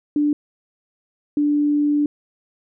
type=tone pair in turn; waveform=sine; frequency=294.6 / 293.4 Hz; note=D4 / D4; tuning=+6 / -2 cents; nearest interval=unison; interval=8 cents; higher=first; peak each=-15 / -15 dBFS; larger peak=neither; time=0.16-0.33 / 1.37-2.06 s; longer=second; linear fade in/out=2 ms; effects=none